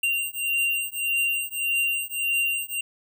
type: beating tone pair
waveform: square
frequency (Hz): 2773 / 2774.7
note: F7 / F7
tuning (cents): -13 / -12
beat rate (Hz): 1.7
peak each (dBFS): -27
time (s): 0.03-2.81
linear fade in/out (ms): 5
effects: none